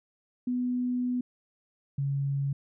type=tone pair in turn; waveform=sine; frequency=248.1 / 139.24 Hz; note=B3 / C#3; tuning=+8 / +8 cents; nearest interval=minor seventh; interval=1000 cents; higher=first; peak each=-26 / -26 dBFS; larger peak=neither; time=0.47-1.21 / 1.98-2.53 s; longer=first; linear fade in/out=5 ms; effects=none